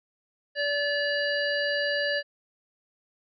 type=harmonic tone with a mistuned harmonic; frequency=577 Hz; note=D5; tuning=31 cents flat; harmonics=1 / 3 / 5 / 7 / 8; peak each=-28 / -27 / -35 / -39 / -34 dBFS; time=0.55-2.23 s; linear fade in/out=50 ms; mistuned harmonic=8; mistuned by=+28 cents; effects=MP3 64 kbps